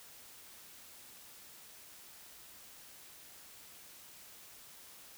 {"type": "silence", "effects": ["white hiss -55 dBFS RMS until 5.17 s"]}